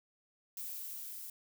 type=noise with level ramp; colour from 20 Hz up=violet; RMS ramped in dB=-42 to -46 dBFS; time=0.57-1.3 s; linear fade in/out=2 ms; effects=none